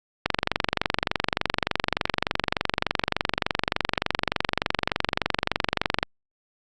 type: click train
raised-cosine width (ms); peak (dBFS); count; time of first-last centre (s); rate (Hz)
0.3; -4; 136; 0.26-6.029; 23.4
effects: Opus 48 kbps